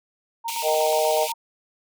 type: tone with tremolo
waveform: sine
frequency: 922 Hz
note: A#5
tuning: 19 cents flat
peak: -26 dBFS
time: 0.44-1.34 s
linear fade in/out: 20 ms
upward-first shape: square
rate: 8.2 Hz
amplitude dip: 60%
type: high-pass noise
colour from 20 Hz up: pink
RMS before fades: -31 dBFS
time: 0.48-1.32 s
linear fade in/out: 2 ms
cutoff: 2200 Hz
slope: 96 dB/octave
type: chord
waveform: sine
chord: Eb major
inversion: second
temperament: just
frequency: 466.7 / 622.3 / 777.8 Hz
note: Bb4 / Eb5 / G5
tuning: +2 / 0 / -14 cents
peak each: -25 / -21 / -25 dBFS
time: 0.62-1.28 s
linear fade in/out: 50 ms
effects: none